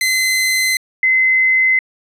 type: tone pair in turn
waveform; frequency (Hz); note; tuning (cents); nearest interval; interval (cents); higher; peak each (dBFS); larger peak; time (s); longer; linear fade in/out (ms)
sawtooth / sine; 2051 / 2051; C7 / C7; -35 / -35; unison; 0; neither; -10; neither; 0.01-0.77 / 1.03-1.79; neither; 2
effects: resampled to 32000 Hz